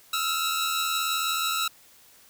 sawtooth tone cluster, 1296 / 1375 / 3882 Hz, E6 / F6 / B7, -30 / -27 / -31 cents, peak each -26 dBFS, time 0.13-1.68 s, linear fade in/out 5 ms, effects white hiss -55 dBFS RMS until 2.29 s

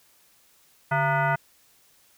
sine tone with frequency modulation, 390 Hz, G4, 9 cents flat, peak -20 dBFS, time 0.91-1.36 s, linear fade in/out 10 ms, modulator 535 Hz, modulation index 2.6, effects white hiss -60 dBFS RMS until 2.17 s

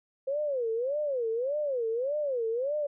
sine tone with vibrato, 519 Hz, C5, 14 cents flat, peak -27 dBFS, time 0.27-2.87 s, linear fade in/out 10 ms, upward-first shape sine, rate 1.7 Hz, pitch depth 260 cents each way, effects none

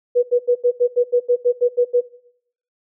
sine tone bursts, 488.4 Hz, B4, 19 cents flat, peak -11 dBFS, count 12, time 0.15-2.012 s, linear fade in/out 20 ms, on 80 ms, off 82 ms, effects noise-tail reverb RT60 0.7 s tail -19 dB re dry

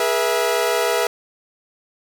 sawtooth chord, E major, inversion first, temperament equal with one note detuned, 415.3 / 482 / 659.3 Hz, G#4 / B4 / E5, 0 / -42 / 0 cents, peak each -19 / -17 / -18 dBFS, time 0-1.07 s, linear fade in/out 2 ms, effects none

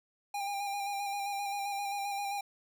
square tone with vibrato, 803 Hz, G5, 41 cents sharp, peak -34 dBFS, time 0.34-2.41 s, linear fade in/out 5 ms, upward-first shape square, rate 7.6 Hz, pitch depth 23 cents each way, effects none

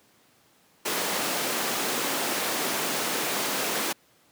pink high-pass noise, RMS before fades -28 dBFS, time 0.85-3.93 s, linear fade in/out 10 ms, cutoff 270 Hz, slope 12 dB/octave, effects pink hiss -61 dBFS RMS until 4.31 s + high-pass 150 Hz 12 dB/octave

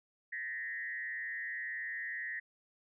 sine tone with frequency modulation, 1864.7 Hz, A#6, in tune, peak -37 dBFS, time 0.32-2.4 s, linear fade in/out 10 ms, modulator 131 Hz, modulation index 0.96, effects none

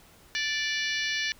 harmonic tone with a mistuned harmonic, 585 Hz, D5, 7 cents flat, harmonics 3 / 4 / 5 / 6 / 7 / 8 / 9 / 10, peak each -31 / -33 / -35 / -37 / -38 / -39 / -40 / -41 dBFS, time 0.35-1.32 s, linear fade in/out 0 ms, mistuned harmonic 8, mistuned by -66 cents, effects pink hiss -56 dBFS RMS until 1.39 s

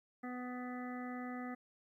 harmonic tone, 249 Hz, B3, 14 cents sharp, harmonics 1 / 2 / 3 / 5 / 6 / 7 / 8, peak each -42 / -52 / -49 / -51 / -62 / -55 / -53 dBFS, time 0.23-1.55 s, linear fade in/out 10 ms, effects 13-bit

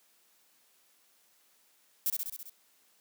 violet noise with echo, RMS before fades -29 dBFS, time 2.06-2.1 s, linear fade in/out 0 ms, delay 66 ms, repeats 6, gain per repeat -3 dB, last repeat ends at 2.496 s, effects white hiss -67 dBFS RMS until 3 s + high-pass 200 Hz 12 dB/octave

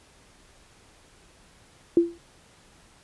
sine tone with exponential decay, 340.3 Hz, F4, 45 cents flat, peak -11 dBFS, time 1.97-2.18 s, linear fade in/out 2 ms, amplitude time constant 44 ms, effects pink hiss -56 dBFS RMS until 3.03 s + resampled to 24000 Hz

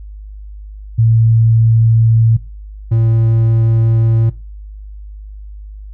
sine / triangle tone pair in turn, 113.2 / 113.2 Hz, A2 / A2, +50 / +50 cents, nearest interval unison, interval 0 cents, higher neither, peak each -7 dBFS, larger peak neither, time 0.98-2.37 / 2.91-4.3 s, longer neither, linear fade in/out 10 ms, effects noise-tail reverb RT60 0.3 s tail -19 dB re dry + added 51 Hz sine -28 dBFS peak until 5.93 s

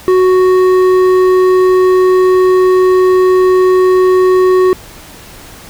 sine tone with hard clipping, 370 Hz, F#4, in tune, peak -7 dBFS, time 0.08-4.73 s, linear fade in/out 0 ms, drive 8 dB, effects pink hiss -34 dBFS RMS until 5.69 s

